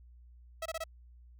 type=tone bursts; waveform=sawtooth; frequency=650 Hz; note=E5; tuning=24 cents flat; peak=-31 dBFS; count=4; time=0.62-0.84 s; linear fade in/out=5 ms; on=37 ms; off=24 ms; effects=added 60 Hz sine -53 dBFS peak until 1.39 s